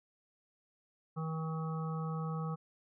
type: harmonic tone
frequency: 160 Hz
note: D#3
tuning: 49 cents sharp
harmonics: 1 / 3 / 5 / 7 / 8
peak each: -35 / -46 / -48 / -47 / -47 dBFS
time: 1.16-2.56 s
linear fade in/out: 20 ms
effects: none